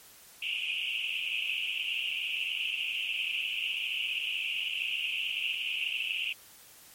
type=band-pass noise; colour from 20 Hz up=pink; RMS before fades=-33 dBFS; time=0.42-6.33 s; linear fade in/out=5 ms; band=2500 to 3000 Hz; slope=96 dB/octave; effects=white hiss -54 dBFS RMS until 6.94 s + MP3 64 kbps